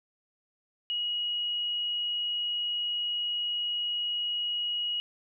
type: tone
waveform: sine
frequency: 2900 Hz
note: F#7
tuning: 35 cents flat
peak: -28 dBFS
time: 0.9-5 s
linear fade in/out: 0 ms
effects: none